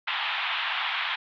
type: band-pass noise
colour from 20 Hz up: white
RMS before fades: -29 dBFS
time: 0.07-1.16 s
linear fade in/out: 10 ms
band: 770 to 3500 Hz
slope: 48 dB/octave
effects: none